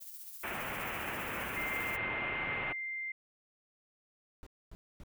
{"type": "noise with tremolo", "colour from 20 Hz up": "violet", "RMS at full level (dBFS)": -46, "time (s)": [0, 1.97], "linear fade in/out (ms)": 20, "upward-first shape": "sine", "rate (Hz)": 15, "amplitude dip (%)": 40}
{"type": "low-pass noise", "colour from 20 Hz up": "white", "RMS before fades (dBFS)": -39, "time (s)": [0.43, 2.73], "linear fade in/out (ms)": 10, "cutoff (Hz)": 2700, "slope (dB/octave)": 48}
{"type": "tone", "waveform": "sine", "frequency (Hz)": 2093, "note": "C7", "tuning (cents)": 0, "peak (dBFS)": -36, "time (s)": [1.56, 3.12], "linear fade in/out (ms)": 5}
{"type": "noise bursts", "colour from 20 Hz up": "brown", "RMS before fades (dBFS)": -48, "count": 3, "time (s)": [4.43, 5.035], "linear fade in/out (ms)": 0, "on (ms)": 35, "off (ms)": 250}
{"effects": []}